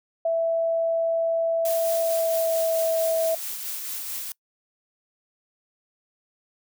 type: tone with pitch glide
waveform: sine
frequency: 661 to 652.7 Hz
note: E5 to E5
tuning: +5 to -17 cents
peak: -20 dBFS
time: 0.25-3.35 s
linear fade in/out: 5 ms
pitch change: -22 cents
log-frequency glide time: 1.92-2.91 s
type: noise with tremolo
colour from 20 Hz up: blue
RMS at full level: -31 dBFS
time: 1.65-4.32 s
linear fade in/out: 2 ms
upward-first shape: sine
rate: 4.5 Hz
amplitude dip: 30%
effects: noise-tail reverb RT60 0.1 s tail -24 dB re dry